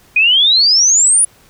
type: exponential sweep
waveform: sine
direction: up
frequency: 2437 to 9956 Hz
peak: -7 dBFS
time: 0.16-1.25 s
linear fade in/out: 5 ms
effects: pink hiss -48 dBFS RMS until 1.49 s